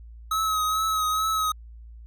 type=tone with vibrato; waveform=square; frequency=1278 Hz; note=D#6; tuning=46 cents sharp; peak=-23 dBFS; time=0.31-1.52 s; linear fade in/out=5 ms; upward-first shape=triangle; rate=2.3 Hz; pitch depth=35 cents each way; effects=added 57 Hz sine -41 dBFS peak until 2.06 s